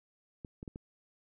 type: clicks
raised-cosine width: 3 ms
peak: -30 dBFS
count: 4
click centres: 0.448 / 0.629 / 0.678 / 0.759 s
effects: none